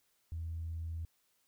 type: tone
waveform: sine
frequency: 82.2 Hz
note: E2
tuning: 4 cents flat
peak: -36 dBFS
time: 0.32-1.05 s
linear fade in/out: 0 ms
effects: tanh soft clip ceiling -32 dBFS + white hiss -75 dBFS RMS until 1.47 s